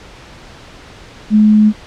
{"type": "tone", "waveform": "sine", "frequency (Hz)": 212.9, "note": "G#3", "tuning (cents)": 43, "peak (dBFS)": -5, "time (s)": [1.3, 1.73], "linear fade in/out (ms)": 50, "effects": ["pink hiss -37 dBFS RMS until 1.86 s", "low-pass 5000 Hz 12 dB/octave"]}